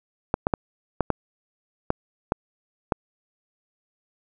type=clicks; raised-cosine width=1 ms; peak=-6 dBFS; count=8; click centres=0.341 / 0.469 / 0.538 / 1.007 / 1.103 / 1.904 / 2.321 / 2.922 s; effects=none